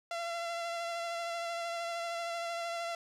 sawtooth tone with vibrato, 680 Hz, F5, 46 cents flat, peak -31 dBFS, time 0.11-2.95 s, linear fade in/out 2 ms, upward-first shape sine, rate 13 Hz, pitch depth 18 cents each way, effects low-pass 7000 Hz 12 dB/octave + 11-bit

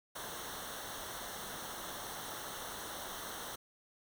pink noise with comb filter, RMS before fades -44 dBFS, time 0.15-3.56 s, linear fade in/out 10 ms, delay 0.41 ms, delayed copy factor -0.75, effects none

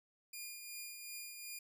10% pulse tone with tremolo, 2421 Hz, D#7, 48 cents flat, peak -35 dBFS, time 0.33-1.59 s, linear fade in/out 5 ms, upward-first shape triangle, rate 2.7 Hz, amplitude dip 45%, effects none

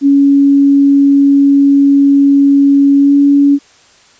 sine tone with pitch glide, 279.6 to 282.8 Hz, C#4 to C#4, +15 to +35 cents, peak -4 dBFS, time 0.01-3.59 s, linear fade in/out 50 ms, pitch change +20 cents, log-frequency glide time 2.98-3.14 s, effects white hiss -45 dBFS RMS until 4.19 s + resampled to 16000 Hz

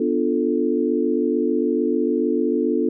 sine chord, B half-diminished seventh, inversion none, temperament equal, 246.9 / 293.7 / 349.2 / 440 Hz, B3 / D4 / F4 / A4, 0 / 0 / 0 / 0 cents, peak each -23 dBFS, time 0-2.89 s, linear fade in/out 5 ms, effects none

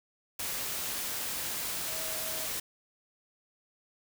sine tone in noise, 640 Hz, D#5, 49 cents sharp, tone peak -44 dBFS, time 1.88-2.46 s, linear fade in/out 5 ms, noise white, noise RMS -35 dBFS, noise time 0.39-2.6 s, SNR -12 dB, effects none

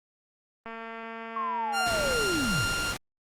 click train, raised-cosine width 0.5 ms, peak -25 dBFS, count 336, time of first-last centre 0.66-2.136 s, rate 227 Hz
sine linear sweep, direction down, 1116 to 78.3 Hz, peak -28 dBFS, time 1.36-2.66 s, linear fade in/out 5 ms
sawtooth tone with tremolo, 1396.9 Hz, F6, in tune, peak -23 dBFS, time 1.72-2.95 s, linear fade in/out 50 ms, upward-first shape sine, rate 2.5 Hz, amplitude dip 25%
pink noise, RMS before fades -34 dBFS, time 1.86-2.97 s, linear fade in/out 5 ms
effects low-pass 11000 Hz 12 dB/octave + Opus 24 kbps

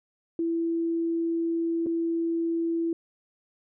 sine tone with dropouts, 332.9 Hz, E4, 17 cents sharp, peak -24 dBFS, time 0.39-2.93 s, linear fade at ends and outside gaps 2 ms, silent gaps 1.862-1.867 s, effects none

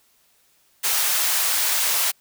white high-pass noise, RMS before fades -21 dBFS, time 0.83-2.12 s, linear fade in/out 20 ms, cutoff 730 Hz, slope 12 dB/octave, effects white hiss -61 dBFS RMS until 2.2 s

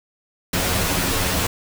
pink noise with comb filter, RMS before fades -21 dBFS, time 0.53-1.47 s, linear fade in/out 5 ms, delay 11 ms, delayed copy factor +0.95, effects none

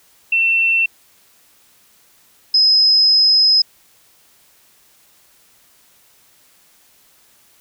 sine tone pair in turn, 2695 / 5087 Hz, E7 / D#8, +38 / +37 cents, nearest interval major seventh, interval 1099 cents, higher second, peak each -12 / -9 dBFS, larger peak second, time 0.32-0.86 / 2.54-3.62 s, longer second, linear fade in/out 5 ms, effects white hiss -53 dBFS RMS until 7.6 s

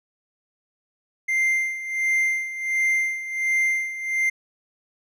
triangle tone with tremolo, 2093 Hz, C7, in tune, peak -16 dBFS, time 1.28-4.3 s, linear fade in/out 10 ms, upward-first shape sine, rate 1.4 Hz, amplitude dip 75%, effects none

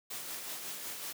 white noise with tremolo, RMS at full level -40 dBFS, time 0.1-1.13 s, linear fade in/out 10 ms, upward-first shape sine, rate 5.4 Hz, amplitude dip 35%, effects high-pass 150 Hz 12 dB/octave

